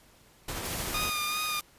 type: noise with tremolo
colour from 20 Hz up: pink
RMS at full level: -34 dBFS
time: 0.48-1.1 s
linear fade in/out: 5 ms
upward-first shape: sine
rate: 13 Hz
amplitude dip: 30%
type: noise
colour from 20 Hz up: white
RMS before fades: -38 dBFS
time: 0.65-1.61 s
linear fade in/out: 2 ms
type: tone with vibrato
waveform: 15% pulse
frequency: 1223 Hz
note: D#6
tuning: 30 cents flat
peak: -23 dBFS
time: 0.94-1.6 s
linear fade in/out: 5 ms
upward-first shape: sine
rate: 2.6 Hz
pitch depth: 27 cents each way
effects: pink hiss -59 dBFS RMS until 1.78 s + resampled to 32000 Hz